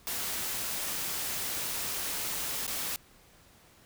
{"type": "noise with dropouts", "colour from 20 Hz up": "white", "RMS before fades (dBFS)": -34, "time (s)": [0.07, 2.96], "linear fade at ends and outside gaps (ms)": 0, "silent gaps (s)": [2.666, 2.678], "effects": ["pink hiss -59 dBFS RMS until 3.85 s"]}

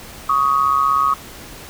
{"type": "tone pair together", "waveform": "sine", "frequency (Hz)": [1116.3, 1253], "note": ["C#6", "D#6"], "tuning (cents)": [12, 12], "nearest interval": "major second", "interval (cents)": 200, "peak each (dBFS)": -16, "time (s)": [0.29, 1.14], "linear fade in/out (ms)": 5, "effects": ["pink hiss -37 dBFS RMS until 1.69 s"]}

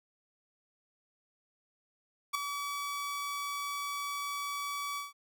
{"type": "tone with ADSR envelope", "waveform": "sawtooth", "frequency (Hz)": 1143, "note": "D6", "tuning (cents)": -47, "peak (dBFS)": -22, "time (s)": [2.33, 5.13], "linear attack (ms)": 20, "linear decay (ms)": 4, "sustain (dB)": -9, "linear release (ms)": 160, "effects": []}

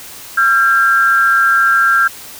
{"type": "tone pair together", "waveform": "sine", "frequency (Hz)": [1368, 1602.6], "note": ["F6", "G6"], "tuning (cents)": [-36, 38], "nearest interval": "minor third", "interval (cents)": 274, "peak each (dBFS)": -11, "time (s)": [0.37, 2.08], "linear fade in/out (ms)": 10, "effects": ["white hiss -33 dBFS RMS until 2.39 s"]}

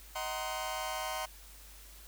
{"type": "chord", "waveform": "sawtooth", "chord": "C half-diminished seventh", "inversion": "first", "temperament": "just", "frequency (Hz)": [627.9, 753.5, 941.9, 1046.5], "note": ["Eb5", "Gb5", "Bb5", "C6"], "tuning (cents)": [16, 31, 18, 0], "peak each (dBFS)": [-37, -36, -38, -37], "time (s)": [0.15, 1.26], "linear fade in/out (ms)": 10, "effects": ["added 50 Hz sine -53 dBFS peak until 2.07 s", "white hiss -55 dBFS RMS until 2.07 s"]}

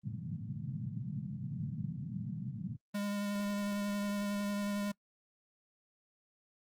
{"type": "band-pass noise", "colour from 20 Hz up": "pink", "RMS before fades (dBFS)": -40, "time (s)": [0.03, 2.77], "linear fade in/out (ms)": 20, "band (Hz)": [110, 210], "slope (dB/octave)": 48}
{"type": "tone with vibrato", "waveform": "square", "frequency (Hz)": 203.5, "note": "G#3", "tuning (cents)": -35, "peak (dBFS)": -34, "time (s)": [2.94, 4.92], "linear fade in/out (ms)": 10, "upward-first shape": "sine", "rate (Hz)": 11, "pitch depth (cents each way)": 13}
{"effects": ["noise-tail reverb RT60 0.1 s tail -25 dB re dry", "Opus 32 kbps"]}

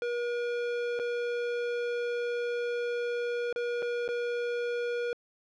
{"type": "tone with dropouts", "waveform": "square", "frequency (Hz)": 479.5, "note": "A#4", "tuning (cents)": 49, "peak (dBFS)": -30, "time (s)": [0.02, 5.13], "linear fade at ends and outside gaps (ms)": 1, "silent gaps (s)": [[0.991, 0.997], [3.527, 3.56], [3.822, 3.826], [4.079, 4.088]], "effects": ["low-pass 3000 Hz 12 dB/octave"]}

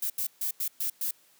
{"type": "noise bursts at uneven times", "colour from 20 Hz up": "violet", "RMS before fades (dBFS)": -30, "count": 6, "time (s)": [[0.02, 0.1], [0.18, 0.27], [0.41, 0.51], [0.6, 0.68], [0.8, 0.9], [1.01, 1.11]], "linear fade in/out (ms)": 5, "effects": ["white hiss -62 dBFS RMS until 1.39 s", "high-pass 150 Hz 12 dB/octave"]}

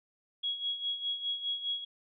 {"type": "tone with tremolo", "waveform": "sine", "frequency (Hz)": 3322, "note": "G#7", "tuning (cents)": 0, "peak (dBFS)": -29, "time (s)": [0.43, 1.85], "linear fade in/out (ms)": 10, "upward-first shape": "sine", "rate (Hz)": 4.9, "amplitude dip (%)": 70, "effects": []}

